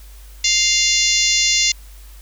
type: harmonic tone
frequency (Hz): 698.5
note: F5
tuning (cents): 0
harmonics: 3 / 4 / 5 / 6 / 7 / 8 / 9 / 10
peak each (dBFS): -22 / -22 / -22 / -22 / -22 / -22 / -22 / -22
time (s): 0.44-1.72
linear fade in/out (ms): 5
effects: added 50 Hz sine -37 dBFS peak until 2.21 s + white hiss -48 dBFS RMS until 2.21 s